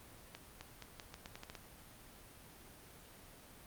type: accelerating click train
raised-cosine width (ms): 0.2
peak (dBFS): -29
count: 10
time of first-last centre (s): 0.35-1.552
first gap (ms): 260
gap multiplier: 0.82
effects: pink hiss -57 dBFS RMS until 3.66 s + Opus 32 kbps